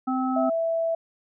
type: harmonic tone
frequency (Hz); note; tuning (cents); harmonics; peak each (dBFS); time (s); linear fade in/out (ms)
259.1; C4; -17; 1 / 3 / 5; -24 / -29 / -31; 0.07-0.5; 10
type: tone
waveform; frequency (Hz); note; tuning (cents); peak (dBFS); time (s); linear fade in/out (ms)
sine; 660; E5; +2; -22; 0.36-0.95; 5
effects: none